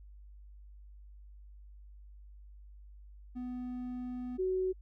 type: tone pair in turn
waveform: triangle / sine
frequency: 249 / 373.1 Hz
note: B3 / F#4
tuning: +14 / +14 cents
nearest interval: perfect fifth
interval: 700 cents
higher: second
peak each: -35 / -29 dBFS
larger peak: second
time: 3.35-4.38 / 4.38-4.73 s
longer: first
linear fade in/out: 20 ms
effects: added 50 Hz sine -50 dBFS peak until 4.81 s